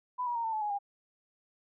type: tone with pitch steps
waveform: sine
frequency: 996 / 961.5 / 928.2 / 896.1 / 865.1 / 835.1 / 806.2 Hz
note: B5 / B5 / A#5 / A5 / A5 / G#5 / G5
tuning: +14 / -47 / -8 / +31 / -30 / +9 / +48 cents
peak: -30 dBFS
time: 0.18-0.789 s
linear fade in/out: 20 ms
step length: 87 ms
effects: none